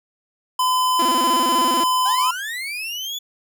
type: tone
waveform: square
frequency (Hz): 1015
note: B5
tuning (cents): +47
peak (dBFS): -17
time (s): 0.59-2.31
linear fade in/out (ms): 5
type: tone with vibrato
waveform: sawtooth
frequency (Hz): 293.7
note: D4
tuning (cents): 0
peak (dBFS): -19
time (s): 0.99-1.84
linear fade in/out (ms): 5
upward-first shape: square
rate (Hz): 16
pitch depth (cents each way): 250
type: linear sweep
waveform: 35% pulse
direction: up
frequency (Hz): 740 to 3475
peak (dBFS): -24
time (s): 2.05-3.19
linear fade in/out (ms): 10
effects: none